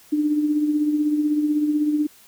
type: tone with tremolo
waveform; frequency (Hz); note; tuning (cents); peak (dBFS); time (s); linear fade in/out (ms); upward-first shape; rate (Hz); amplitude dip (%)
sine; 299.2; D4; +32; -15; 0.12-2.07; 10; triangle; 16; 55
effects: white hiss -51 dBFS RMS until 2.27 s